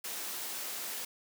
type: high-pass noise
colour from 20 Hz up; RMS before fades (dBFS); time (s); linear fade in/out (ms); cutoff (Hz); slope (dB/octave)
white; -39; 0.04-1.05; 5; 240; 12
effects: none